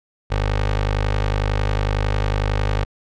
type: tone with notch filter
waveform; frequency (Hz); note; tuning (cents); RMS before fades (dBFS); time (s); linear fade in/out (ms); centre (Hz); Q
15% pulse; 51; G#1; -31; -20; 0.3-2.85; 20; 190; 0.87
effects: low-pass 4000 Hz 12 dB/octave